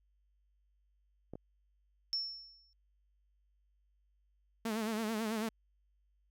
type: clicks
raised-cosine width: 2 ms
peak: -31 / -32 dBFS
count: 2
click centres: 1.336 / 1.355 s
type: tone with exponential decay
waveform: sine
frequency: 5400 Hz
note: E8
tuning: 41 cents sharp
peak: -30 dBFS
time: 2.13-2.73 s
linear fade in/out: 0 ms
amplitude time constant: 130 ms
type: tone with vibrato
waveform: sawtooth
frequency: 219.8 Hz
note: A3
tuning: 2 cents flat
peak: -30 dBFS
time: 4.65-5.49 s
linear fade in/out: 5 ms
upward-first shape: sine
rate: 9.1 Hz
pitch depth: 77 cents each way
effects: added 50 Hz sine -70 dBFS peak until 6.3 s